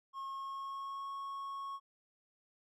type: tone with pitch glide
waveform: triangle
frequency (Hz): 1083 to 1100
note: C#6 to C#6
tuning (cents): -41 to -14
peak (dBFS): -38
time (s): 0.13-1.8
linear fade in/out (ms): 50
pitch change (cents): +27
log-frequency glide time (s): 0.3-1.09
effects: none